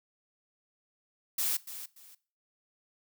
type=noise with echo; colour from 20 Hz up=blue; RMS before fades=-30 dBFS; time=1.38-1.57 s; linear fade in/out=5 ms; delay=290 ms; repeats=2; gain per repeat=-12 dB; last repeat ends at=2.15 s; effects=noise-tail reverb RT60 0.4 s tail -20 dB re dry